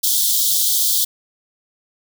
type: high-pass noise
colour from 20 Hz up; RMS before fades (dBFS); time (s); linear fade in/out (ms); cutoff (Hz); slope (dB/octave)
white; -17; 0.03-1.05; 10; 3200; 96
effects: none